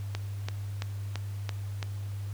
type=click train; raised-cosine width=0.2 ms; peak=-17 dBFS; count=6; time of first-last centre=0.15-1.828 s; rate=2.98 Hz; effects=added 100 Hz sine -33 dBFS peak until 2.33 s + pink hiss -53 dBFS RMS until 2.33 s